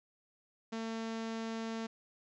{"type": "tone", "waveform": "sawtooth", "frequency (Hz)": 225, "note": "A3", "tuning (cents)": 39, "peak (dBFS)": -33, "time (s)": [0.72, 1.87], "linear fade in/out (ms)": 10, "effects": ["resampled to 16000 Hz", "12-bit"]}